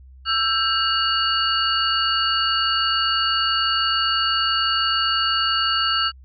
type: tone cluster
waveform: sine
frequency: 1333 / 1582 / 2860 / 4467 Hz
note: E6 / G6 / F7 / C#8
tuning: +19 / +15 / +41 / +12 cents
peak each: -22 / -27 / -23 / -23 dBFS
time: 0.25-6.12 s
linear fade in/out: 50 ms
effects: added 65 Hz sine -42 dBFS peak until 6.24 s